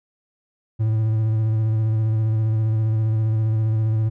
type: tone with vibrato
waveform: triangle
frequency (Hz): 110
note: A2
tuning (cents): 0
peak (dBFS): -15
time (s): 0.79-4.1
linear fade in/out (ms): 20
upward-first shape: square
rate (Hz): 15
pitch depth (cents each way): 20
effects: none